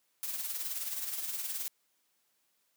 blue noise with tremolo, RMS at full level -35 dBFS, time 0.23-1.68 s, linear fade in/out 0 ms, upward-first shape sine, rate 19 Hz, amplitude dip 50%, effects white hiss -75 dBFS RMS until 2.76 s + high-pass 150 Hz 12 dB/octave

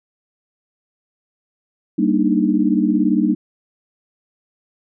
sine chord, Eb major seventh, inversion first, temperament equal, 196 / 233.1 / 293.7 / 311.1 Hz, G3 / Bb3 / D4 / Eb4, 0 / 0 / 0 / 0 cents, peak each -19 dBFS, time 1.98-3.35 s, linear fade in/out 10 ms, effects none

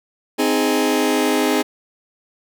sawtooth chord, Ab major, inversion first, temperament just, 259.6 / 311.5 / 415.3 Hz, C4 / Eb4 / Ab4, -13 / +2 / 0 cents, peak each -16 dBFS, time 0.38-1.63 s, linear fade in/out 20 ms, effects none

